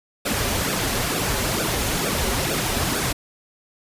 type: noise with flanger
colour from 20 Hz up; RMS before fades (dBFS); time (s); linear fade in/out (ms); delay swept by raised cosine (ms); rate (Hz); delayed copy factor
pink; -23; 0.25-3.13; 10; 0.97 to 6.57; 2.2; -0.75
effects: resampled to 32000 Hz